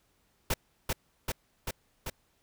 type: noise with echo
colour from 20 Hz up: pink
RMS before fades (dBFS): -28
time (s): 0.5-0.54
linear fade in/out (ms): 5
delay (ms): 390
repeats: 4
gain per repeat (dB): -2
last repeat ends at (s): 2.1
effects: pink hiss -71 dBFS RMS until 2.42 s